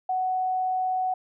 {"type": "tone", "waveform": "sine", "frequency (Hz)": 744, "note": "F#5", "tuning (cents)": 9, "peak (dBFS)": -23, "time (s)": [0.09, 1.14], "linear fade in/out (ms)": 5, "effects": []}